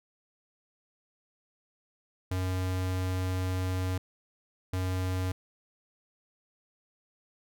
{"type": "tone bursts at uneven times", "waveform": "square", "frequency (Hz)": 92.5, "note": "F#2", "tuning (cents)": 0, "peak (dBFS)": -29, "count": 2, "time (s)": [[2.31, 3.98], [4.73, 5.32]], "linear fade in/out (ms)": 5, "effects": []}